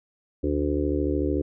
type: harmonic tone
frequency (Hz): 73.42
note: D2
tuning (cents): 0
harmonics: 1 / 2 / 4 / 5 / 6 / 7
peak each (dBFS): -28 / -36 / -26 / -28 / -32 / -33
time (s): 0.43-1.42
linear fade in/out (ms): 10
effects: none